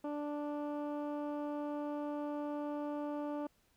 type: tone with low-pass filter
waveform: 15% pulse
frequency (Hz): 293.7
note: D4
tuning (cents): 0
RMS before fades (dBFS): -39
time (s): 0.04-3.47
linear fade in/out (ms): 5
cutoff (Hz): 830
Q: 0.53
effects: pink hiss -73 dBFS RMS until 3.76 s